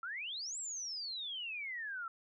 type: exponential two-way sweep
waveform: sine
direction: up then down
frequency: 1318.5 to 7900 to 1318.5 Hz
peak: -39 dBFS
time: 0.03-2.08 s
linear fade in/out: 2 ms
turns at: 0.58 s
effects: none